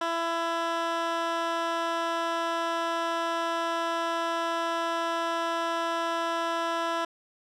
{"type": "tone with band-pass filter", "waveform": "15% pulse", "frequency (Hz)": 334.2, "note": "E4", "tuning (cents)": 24, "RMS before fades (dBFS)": -29, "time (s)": [0.01, 7.05], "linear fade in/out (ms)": 5, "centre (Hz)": 1400, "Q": 0.61, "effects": []}